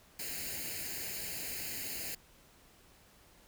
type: noise with comb filter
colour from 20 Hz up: white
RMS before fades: -40 dBFS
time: 0.19-2.15 s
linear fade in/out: 5 ms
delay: 0.43 ms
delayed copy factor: +0.8
effects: pink hiss -62 dBFS RMS until 3.47 s